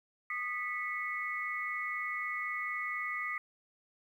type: tone cluster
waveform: sine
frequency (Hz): 1233 / 1974 / 2198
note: D#6 / B6 / C#7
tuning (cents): -16 / -1 / -15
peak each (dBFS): -39 / -37 / -39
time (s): 0.3-3.38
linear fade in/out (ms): 2
effects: 11-bit